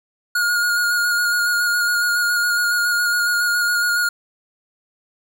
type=tone with vibrato; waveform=square; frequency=1433 Hz; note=F6; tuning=44 cents sharp; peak=-17 dBFS; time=0.35-4.09 s; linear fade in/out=5 ms; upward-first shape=square; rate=7.2 Hz; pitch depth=16 cents each way; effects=none